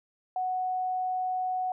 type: tone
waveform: sine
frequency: 740 Hz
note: F#5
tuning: in tune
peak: -27 dBFS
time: 0.36-1.72 s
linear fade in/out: 2 ms
effects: none